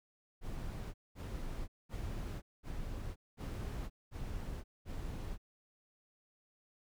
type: noise bursts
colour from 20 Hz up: brown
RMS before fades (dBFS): -41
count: 7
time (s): 0.41-5.38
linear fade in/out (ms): 50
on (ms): 530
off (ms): 210
effects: none